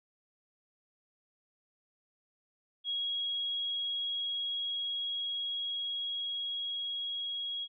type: tone with level ramp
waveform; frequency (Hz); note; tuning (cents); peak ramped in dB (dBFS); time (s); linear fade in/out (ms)
sine; 3306; G#7; -9; -31 to -34; 2.84-7.68; 50
effects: none